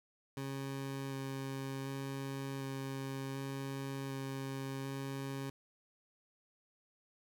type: tone with vibrato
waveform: 20% pulse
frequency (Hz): 135.8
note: C#3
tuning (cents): -35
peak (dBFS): -34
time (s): 0.37-5.5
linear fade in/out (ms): 2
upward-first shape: square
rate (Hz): 0.67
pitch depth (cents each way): 8
effects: none